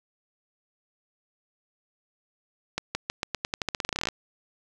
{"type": "accelerating click train", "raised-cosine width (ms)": 0.2, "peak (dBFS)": -10, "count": 21, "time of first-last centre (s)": [2.78, 4.087], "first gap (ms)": 170, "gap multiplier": 0.88, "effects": []}